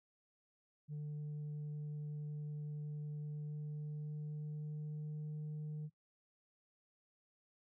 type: tone with pitch glide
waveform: sine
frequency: 149.1 to 151.88 Hz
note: D3 to D#3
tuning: +27 to -41 cents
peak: -38 dBFS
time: 0.88-5.9 s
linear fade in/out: 50 ms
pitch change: +32 cents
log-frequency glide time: 3.13-5.35 s
effects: noise-tail reverb RT60 0.1 s tail -20 dB re dry + tanh soft clip ceiling -40 dBFS